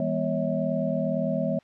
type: tone cluster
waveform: sine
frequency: 165.4 / 203 / 244.9 / 555 / 644 Hz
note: E3 / G#3 / B3 / C#5 / E5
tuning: +6 / -39 / -14 / +2 / -41 cents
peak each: -30 dBFS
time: 0-1.59 s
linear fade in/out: 2 ms
effects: white hiss -61 dBFS RMS until 1.63 s + low-pass 3000 Hz 12 dB/octave